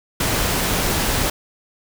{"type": "noise", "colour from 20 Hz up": "pink", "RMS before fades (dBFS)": -20, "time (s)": [0.2, 1.3], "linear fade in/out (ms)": 5, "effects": []}